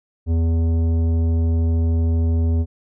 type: tone with tanh clipping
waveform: sine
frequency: 82.41 Hz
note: E2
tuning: in tune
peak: -17 dBFS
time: 0.26-2.66 s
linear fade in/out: 50 ms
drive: 12 dB
effects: none